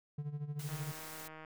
triangle tone with tremolo, 146.83 Hz, D3, in tune, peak -33 dBFS, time 0.18-0.92 s, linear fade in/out 5 ms, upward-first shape sine, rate 13 Hz, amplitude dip 75%
white noise, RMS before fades -49 dBFS, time 0.59-1.28 s, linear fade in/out 5 ms
click train, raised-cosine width 0.5 ms, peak -35 dBFS, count 120, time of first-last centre 0.69-1.448 s, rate 157 Hz
effects none

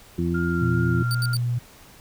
harmonic tone, 85.6 Hz, F2, 34 cents flat, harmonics 1 / 2 / 3 / 4, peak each -28 / -24 / -30 / -27 dBFS, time 0.18-1.03 s, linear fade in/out 5 ms
sine tone with vibrato, 1396.9 Hz, F6, in tune, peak -29 dBFS, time 0.34-1.35 s, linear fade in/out 10 ms, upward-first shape sine, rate 2.5 Hz, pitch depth 14 cents each way
sine tone with pitch glide, 120 to 120.97 Hz, B2 to B2, -49 to -35 cents, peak -21 dBFS, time 0.61-1.59 s, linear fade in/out 10 ms, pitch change +14 cents, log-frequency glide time 1.08-1.22 s
sawtooth tone bursts, 4600 Hz, D8, 37 cents flat, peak -24 dBFS, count 3, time 1.11-1.368 s, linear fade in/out 0 ms, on 36 ms, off 75 ms
effects pink hiss -49 dBFS RMS until 2 s

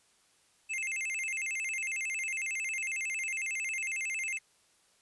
square tone with vibrato, 2352 Hz, D7, 2 cents sharp, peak -33 dBFS, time 0.69-4.39 s, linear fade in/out 20 ms, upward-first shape square, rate 11 Hz, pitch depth 190 cents each way, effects white hiss -67 dBFS RMS until 5.01 s + resampled to 24000 Hz

